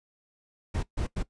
brown noise bursts at uneven times, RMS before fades -29 dBFS, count 3, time 0.74-0.83 / 0.97-1.07 / 1.16-1.23 s, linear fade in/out 10 ms, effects noise-tail reverb RT60 0.1 s tail -18 dB re dry + resampled to 22050 Hz

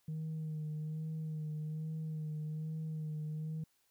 sine tone with vibrato, 155.56 Hz, D#3, in tune, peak -35 dBFS, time 0.08-3.64 s, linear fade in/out 5 ms, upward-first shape sine, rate 1.2 Hz, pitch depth 30 cents each way, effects tanh soft clip ceiling -35 dBFS + white hiss -75 dBFS RMS until 3.9 s

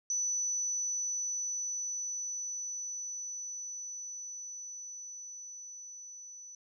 sine tone with level ramp, 5970 Hz, F#8, 15 cents sharp, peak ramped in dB -29 to -46 dBFS, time 0.1-6.55 s, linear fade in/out 2 ms, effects none

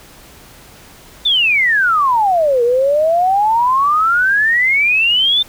sine exponential two-way sweep, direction down then up, 3608 to 466.2 to 3608 Hz, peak -10 dBFS, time 1.25-5.43 s, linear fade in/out 10 ms, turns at 2.63 s, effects pink hiss -41 dBFS RMS until 5.48 s

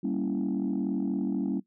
sine chord, G diminished seventh, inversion none, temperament equal, 196 / 233.1 / 277.2 / 329.6 Hz, G3 / Bb3 / Db4 / Fb4, 0 / 0 / 0 / 0 cents, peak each -30 / -31 / -29 / -33 dBFS, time 0.03-1.6 s, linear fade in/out 10 ms, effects noise-tail reverb RT60 0.1 s tail -18 dB re dry + tanh soft clip ceiling -21 dBFS

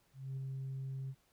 sine tone with ADSR envelope, 133.8 Hz, C3, 39 cents sharp, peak -35 dBFS, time 0.13-1.15 s, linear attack 240 ms, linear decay 10 ms, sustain -2 dB, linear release 58 ms, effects tanh soft clip ceiling -36 dBFS + pink hiss -73 dBFS RMS until 1.32 s

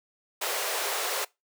pink high-pass noise, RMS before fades -30 dBFS, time 0.41-1.25 s, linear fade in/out 10 ms, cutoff 410 Hz, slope 48 dB/octave, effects noise-tail reverb RT60 0.2 s tail -22 dB re dry

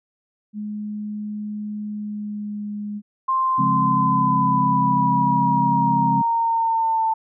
sine tone with pitch glide, 209.9 to 207.5 Hz, G#3 to G#3, +19 to -1 cents, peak -26 dBFS, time 0.53-3.02 s, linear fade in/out 50 ms, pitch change -20 cents, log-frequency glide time 1.85-2.67 s
sine linear sweep, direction down, 1054 to 889 Hz, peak -17 dBFS, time 3.28-7.14 s, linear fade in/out 10 ms
sine chord, Db major seventh, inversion none, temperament equal, 138.59 / 174.61 / 207.7 / 261.6 Hz, Db3 / F3 / Ab3 / C4, 0 / 0 / 0 / 0 cents, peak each -25 dBFS, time 3.58-6.22 s, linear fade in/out 10 ms
effects none

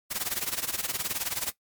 white noise with tremolo, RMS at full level -28 dBFS, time 0.1-1.52 s, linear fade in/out 20 ms, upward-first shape sine, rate 19 Hz, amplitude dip 85%, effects noise-tail reverb RT60 0.1 s tail -17 dB re dry + MP3 96 kbps

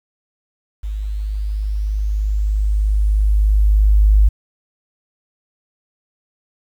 sine tone with level ramp, 51.6 Hz, G#1, 10 cents flat, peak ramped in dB -21 to -7 dBFS, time 0.83-4.29 s, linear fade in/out 10 ms, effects 8-bit

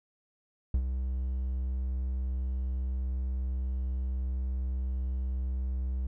triangle tone with ADSR envelope, 64.1 Hz, C2, 35 cents flat, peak -20 dBFS, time 0.74-6.07 s, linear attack 4 ms, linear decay 69 ms, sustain -7 dB, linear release 4 ms, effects none

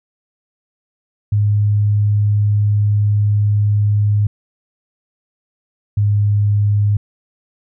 sine tone pair in turn, 103.83 / 103.17 Hz, G#2 / G#2, 0 / -11 cents, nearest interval unison, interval 11 cents, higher first, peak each -11 dBFS, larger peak neither, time 1.32-4.27 / 5.97-6.97 s, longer first, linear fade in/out 5 ms, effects none

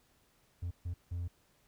triangle tone bursts at uneven times, 87.31 Hz, F2, in tune, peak -32 dBFS, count 3, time 0.62-0.71 / 0.85-0.94 / 1.11-1.28 s, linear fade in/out 10 ms, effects tanh soft clip ceiling -29 dBFS + pink hiss -70 dBFS RMS until 1.67 s

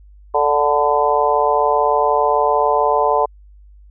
harmonic tone with a mistuned harmonic, 146.83 Hz, D3, in tune, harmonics 3 / 4 / 5 / 6 / 7, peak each -19 / -19 / -19 / -19 / -19 dBFS, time 0.34-3.26 s, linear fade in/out 10 ms, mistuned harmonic 7, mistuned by -27 cents, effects added 50 Hz sine -41 dBFS peak until 3.9 s

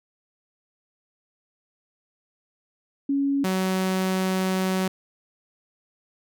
sine / sawtooth tone pair in turn, 278.5 / 187.71 Hz, C#4 / F#3, +8 / +25 cents, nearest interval perfect fifth, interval 683 cents, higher first, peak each -20 / -18 dBFS, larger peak second, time 3.09-3.44 / 3.44-4.88 s, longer second, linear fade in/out 5 ms, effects none

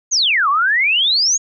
sine exponential two-way sweep, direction down then up, 6810 to 1077 to 6810 Hz, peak -12 dBFS, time 0.11-1.38 s, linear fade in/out 20 ms, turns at 0.49 s, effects none

